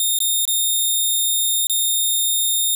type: tone with dropouts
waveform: 10% pulse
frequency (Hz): 3667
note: A#7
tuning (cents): -29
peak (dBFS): -9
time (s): 0-2.75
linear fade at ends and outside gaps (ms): 1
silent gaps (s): 0.188-0.203 / 0.453-0.477 / 1.67-1.697
effects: none